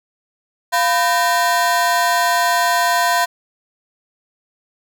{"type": "ring-modulated tone", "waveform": "30% pulse", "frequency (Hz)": 846, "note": "G#5", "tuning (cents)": 32, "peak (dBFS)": -8, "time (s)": [0.72, 3.26], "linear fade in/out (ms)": 20, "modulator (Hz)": 151, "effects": []}